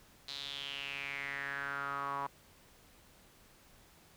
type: tone with band-pass filter sweep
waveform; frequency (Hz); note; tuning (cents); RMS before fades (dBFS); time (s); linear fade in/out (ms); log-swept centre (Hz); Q
sawtooth; 140; C#3; +18; -40; 0.28-2.27; 5; 4100 to 1000; 5.9
effects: pink hiss -62 dBFS RMS until 4.16 s